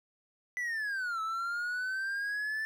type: linear two-way sweep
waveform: triangle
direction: down then up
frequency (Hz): 2000 to 1300 to 1767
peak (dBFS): -30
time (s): 0.57-2.65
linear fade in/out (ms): 0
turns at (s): 1.21
effects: none